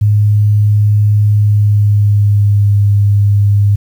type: tone with pitch glide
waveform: sine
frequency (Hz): 104.5 to 101.76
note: G#2 to G#2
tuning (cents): +11 to -35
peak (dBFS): -6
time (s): 0.01-3.76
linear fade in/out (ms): 10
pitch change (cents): -46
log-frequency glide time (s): 1.33-2.79
effects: 7-bit